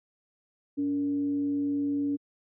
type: tone with frequency modulation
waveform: sine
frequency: 284.8 Hz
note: C#4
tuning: 47 cents sharp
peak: -25 dBFS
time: 0.77-2.17 s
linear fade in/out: 20 ms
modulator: 177 Hz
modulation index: 0.25
effects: high-pass 150 Hz 12 dB/octave